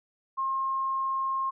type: tone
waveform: sine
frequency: 1069 Hz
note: C6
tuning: 37 cents sharp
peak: -26 dBFS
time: 0.37-1.51 s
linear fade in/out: 20 ms
effects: none